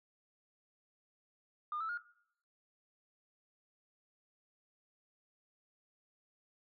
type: tone with pitch steps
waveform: sine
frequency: 1212 / 1314.1 / 1424.8 Hz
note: D#6 / E6 / F6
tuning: -46 / -6 / +34 cents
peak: -35 dBFS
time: 1.72-1.975 s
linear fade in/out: 2 ms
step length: 85 ms
effects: noise-tail reverb RT60 0.7 s tail -20 dB re dry + tanh soft clip ceiling -31 dBFS